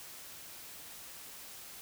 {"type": "silence", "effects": ["white hiss -49 dBFS RMS until 1.81 s"]}